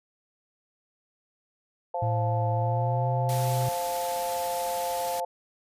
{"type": "chord", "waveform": "sine", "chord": "F major", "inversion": "second", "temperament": "just", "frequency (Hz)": [523.8, 698.5, 873.1], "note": ["C5", "F5", "A5"], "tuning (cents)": [2, 0, -14], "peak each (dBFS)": [-32, -31, -32], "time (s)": [1.94, 5.25], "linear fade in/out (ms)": 5}
{"type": "tone with pitch glide", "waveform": "triangle", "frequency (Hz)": [112, 125.72], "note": ["A2", "B2"], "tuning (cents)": [31, 31], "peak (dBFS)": -23, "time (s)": [2.02, 3.69], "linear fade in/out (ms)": 5, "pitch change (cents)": 200, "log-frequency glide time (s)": [2.55, 3.08]}
{"type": "noise", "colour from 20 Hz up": "white", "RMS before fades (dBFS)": -37, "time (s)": [3.29, 5.2], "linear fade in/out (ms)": 0}
{"effects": ["resampled to 32000 Hz"]}